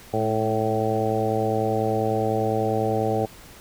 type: harmonic tone with a mistuned harmonic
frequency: 110 Hz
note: A2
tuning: in tune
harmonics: 1 / 2 / 3 / 4 / 5 / 6 / 7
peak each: -28 / -30 / -30 / -26 / -28 / -31 / -27 dBFS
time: 0.13-3.26 s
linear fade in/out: 10 ms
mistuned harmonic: 2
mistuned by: -33 cents
effects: pink hiss -46 dBFS RMS until 3.6 s